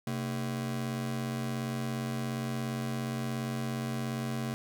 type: ring-modulated tone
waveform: 40% pulse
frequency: 178.4 Hz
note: F3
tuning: 37 cents sharp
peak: -28 dBFS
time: 0.07-4.54 s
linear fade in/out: 0 ms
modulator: 48.6 Hz
effects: none